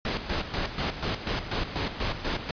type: noise with tremolo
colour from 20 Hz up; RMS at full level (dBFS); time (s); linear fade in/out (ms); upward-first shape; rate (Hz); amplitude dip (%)
pink; -28; 0.05-2.51; 2; square; 4.1; 65
effects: resampled to 11025 Hz